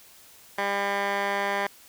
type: tone with band-pass filter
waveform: 15% pulse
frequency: 200 Hz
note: G3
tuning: 35 cents sharp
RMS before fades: -27 dBFS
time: 0.58-1.67 s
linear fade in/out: 5 ms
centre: 1400 Hz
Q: 1.7
effects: white hiss -52 dBFS RMS until 1.88 s